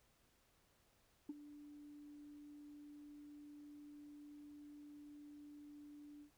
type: tone with ADSR envelope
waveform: sine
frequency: 293.7 Hz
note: D4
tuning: in tune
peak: -39 dBFS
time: 1.29-6.31 s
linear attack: 5 ms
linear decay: 28 ms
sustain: -15 dB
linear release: 97 ms
effects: tanh soft clip ceiling -39 dBFS + pink hiss -75 dBFS RMS until 6.37 s